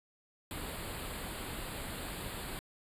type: band-stop noise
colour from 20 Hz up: pink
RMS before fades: -41 dBFS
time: 0.51-2.59 s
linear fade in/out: 0 ms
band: 4700 to 7400 Hz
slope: 96 dB/octave
effects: resampled to 32000 Hz